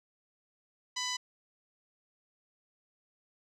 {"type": "tone with low-pass filter", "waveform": "10% pulse", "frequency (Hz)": 997, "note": "B5", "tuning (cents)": 16, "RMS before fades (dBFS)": -35, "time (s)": [0.96, 1.17], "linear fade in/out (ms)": 10, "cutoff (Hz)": 6600, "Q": 1.9, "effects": []}